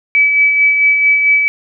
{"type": "tone with tremolo", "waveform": "sine", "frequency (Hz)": 2293, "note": "D7", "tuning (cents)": -42, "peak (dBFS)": -6, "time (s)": [0.15, 1.48], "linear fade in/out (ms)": 0, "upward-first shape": "sine", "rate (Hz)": 4.5, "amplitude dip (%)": 40, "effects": []}